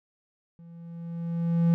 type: tone with level ramp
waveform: triangle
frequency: 168.5 Hz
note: E3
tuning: 38 cents sharp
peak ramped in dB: -44 to -15 dBFS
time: 0.59-1.74 s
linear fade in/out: 0 ms
effects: none